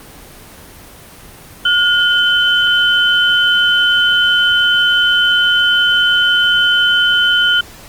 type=tone pair together; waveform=sine; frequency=1435 / 3059 Hz; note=F6 / G7; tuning=+47 / -43 cents; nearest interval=octave + minor second; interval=1310 cents; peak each=-12 dBFS; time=1.65-7.61 s; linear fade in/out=5 ms; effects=pink hiss -37 dBFS RMS until 7.88 s + Opus 24 kbps